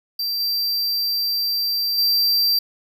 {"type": "tone with level steps", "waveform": "square", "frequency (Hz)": 4700, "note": "D8", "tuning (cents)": 1, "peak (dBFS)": [-22, -20, -16], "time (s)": [0.19, 2.59], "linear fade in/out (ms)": 5, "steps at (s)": [0.4, 1.98], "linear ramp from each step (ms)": 2, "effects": []}